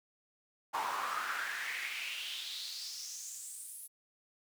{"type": "noise with high-pass filter sweep", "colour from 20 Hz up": "brown", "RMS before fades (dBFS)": -40, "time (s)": [0.73, 3.88], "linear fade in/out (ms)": 20, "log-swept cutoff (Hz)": [890, 11000], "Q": 4.4, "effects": []}